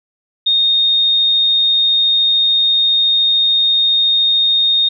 sine tone, 3693 Hz, A#7, 17 cents flat, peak -10 dBFS, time 0.46-4.89 s, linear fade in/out 10 ms, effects none

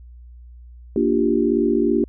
sine chord, G minor seventh, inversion first, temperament equal, 233.1 / 293.7 / 349.2 / 392 Hz, Bb3 / D4 / F4 / G4, 0 / 0 / 0 / 0 cents, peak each -21 dBFS, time 0.96-2.04 s, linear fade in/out 2 ms, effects added 60 Hz sine -39 dBFS peak until 2.08 s

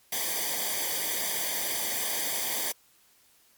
white noise with comb filter, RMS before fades -30 dBFS, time 0.12-2.72 s, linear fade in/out 5 ms, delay 0.74 ms, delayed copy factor -0.85, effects white hiss -62 dBFS RMS until 3.57 s + MP3 96 kbps

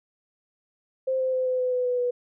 sine tone with pitch steps, 523.3 / 518.5 / 513.7 / 509 / 504.3 / 499.7 / 495.1 / 490.5 Hz, C5 / C5 / C5 / C5 / B4 / B4 / B4 / B4, 0 / -16 / -32 / -48 / +36 / +20 / +4 / -12 cents, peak -22 dBFS, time 1.07-2.11 s, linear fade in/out 10 ms, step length 130 ms, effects none

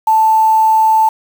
sine tone with quantisation, 880 Hz, A5, in tune, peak -7 dBFS, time 0.07-1.09 s, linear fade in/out 5 ms, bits 5, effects none

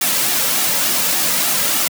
white noise with flanger, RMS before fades -17 dBFS, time 0.01-1.88 s, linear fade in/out 5 ms, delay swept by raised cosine 1.9 to 2.79 ms, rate 3.4 Hz, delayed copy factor -0.5, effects high-pass 150 Hz 12 dB/octave

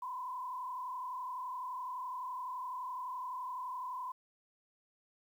sine tone with frequency modulation, 1010 Hz, B5, 39 cents sharp, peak -38 dBFS, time 0.02-4.12 s, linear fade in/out 5 ms, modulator 31.8 Hz, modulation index 1.2, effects 11-bit

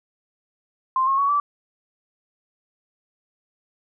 sine tone with pitch steps, 1046.5 / 1082.8 / 1120.3 / 1159.2 Hz, C6 / C#6 / C#6 / D6, 0 / -41 / +18 / -23 cents, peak -17 dBFS, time 0.96-1.4 s, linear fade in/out 2 ms, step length 110 ms, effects none

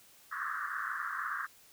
pink band-pass noise, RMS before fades -37 dBFS, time 0.31-1.47 s, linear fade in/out 20 ms, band 1100 to 1800 Hz, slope 96 dB/octave, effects white hiss -60 dBFS RMS until 1.72 s

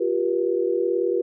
sine tone cluster, 351.5 / 389.8 / 480.8 Hz, F4 / G4 / B4, +11 / -10 / -46 cents, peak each -24 dBFS, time 0-1.22 s, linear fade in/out 10 ms, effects none

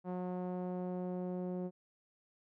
sawtooth tone with low-pass filter sweep, 181.2 Hz, F#3, 36 cents flat, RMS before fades -39 dBFS, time 0.04-1.71 s, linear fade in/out 50 ms, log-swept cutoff 830 to 500 Hz, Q 1.4, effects none

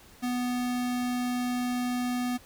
square tone, 247 Hz, B3, in tune, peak -28 dBFS, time 0.22-2.38 s, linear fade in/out 20 ms, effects pink hiss -54 dBFS RMS until 2.45 s

